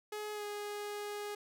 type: tone with pitch glide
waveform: sawtooth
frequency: 421.7 to 413.7 Hz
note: G#4 to G#4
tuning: +26 to -7 cents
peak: -35 dBFS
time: 0.12-1.35 s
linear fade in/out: 5 ms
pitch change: -33 cents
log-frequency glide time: 0.33-0.44 s
effects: none